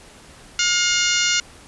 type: harmonic tone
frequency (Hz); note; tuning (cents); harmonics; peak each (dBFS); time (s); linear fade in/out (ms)
712; F5; +33; 2 / 3 / 4 / 5 / 6 / 7 / 8 / 9 / 10; -24 / -24 / -23 / -28 / -26 / -30 / -25 / -27 / -28; 0.59-1.4; 2
effects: pink hiss -45 dBFS RMS until 1.67 s + resampled to 24000 Hz